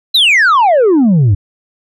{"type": "exponential sweep", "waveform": "sine", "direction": "down", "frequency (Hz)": [4130, 91.8], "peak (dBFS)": -3, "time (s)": [0.14, 1.35], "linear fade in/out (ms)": 10, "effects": ["tanh soft clip ceiling -5 dBFS"]}